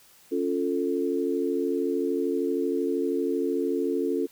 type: tone cluster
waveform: sine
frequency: 277.1 / 350.1 / 442.6 Hz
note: C#4 / F4 / A4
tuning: -1 / +4 / +10 cents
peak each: -28 dBFS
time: 0.31-4.27 s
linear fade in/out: 20 ms
effects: white hiss -56 dBFS RMS until 4.31 s